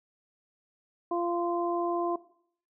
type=harmonic tone; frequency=345.6 Hz; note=F4; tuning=18 cents flat; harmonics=1 / 2 / 3; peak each=-29 / -32 / -34 dBFS; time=1.11-2.16 s; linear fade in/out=5 ms; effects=noise-tail reverb RT60 0.6 s tail -17 dB re dry

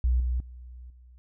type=tone with level steps; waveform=sine; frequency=61.6 Hz; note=B1; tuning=4 cents flat; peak=-20 / -24 / -41 / -49 dBFS; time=0.04-1.18 s; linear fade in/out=0 ms; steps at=0.2 / 0.4 / 0.9 s; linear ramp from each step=2 ms; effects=none

